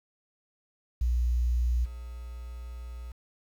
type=tone with level steps; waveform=sine; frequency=60.2 Hz; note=B1; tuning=44 cents flat; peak=-23 / -37 dBFS; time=1.01-3.12 s; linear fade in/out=5 ms; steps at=1.84 s; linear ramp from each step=20 ms; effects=9-bit